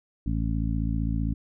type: harmonic tone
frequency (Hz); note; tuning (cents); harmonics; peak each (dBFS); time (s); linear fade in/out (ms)
55.4; A1; +13; 1 / 2 / 3 / 4 / 5; -27 / -30 / -32 / -33 / -34; 0.26-1.34; 5
effects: none